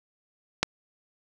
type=click; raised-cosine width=0.2 ms; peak=-4 dBFS; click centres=0.63 s; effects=none